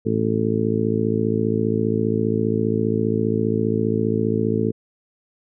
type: harmonic tone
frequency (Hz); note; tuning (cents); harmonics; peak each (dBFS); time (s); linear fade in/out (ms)
55; A1; 0; 2 / 3 / 4 / 5 / 6 / 7 / 8; -25 / -29 / -23 / -27 / -28 / -27 / -24; 0.05-4.72; 20
effects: none